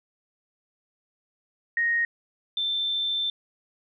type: tone pair in turn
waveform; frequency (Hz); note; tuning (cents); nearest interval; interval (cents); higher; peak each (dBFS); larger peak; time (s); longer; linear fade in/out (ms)
sine; 1867 / 3553; A#6 / A7; +2 / +16; major seventh; 1114; second; -21 / -24; first; 1.77-2.05 / 2.57-3.3; second; 2
effects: none